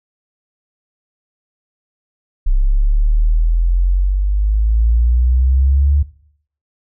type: exponential sweep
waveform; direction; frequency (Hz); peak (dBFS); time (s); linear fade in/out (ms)
sine; up; 32.7 to 73; -10; 2.46-6.03; 10
effects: noise-tail reverb RT60 0.6 s tail -17 dB re dry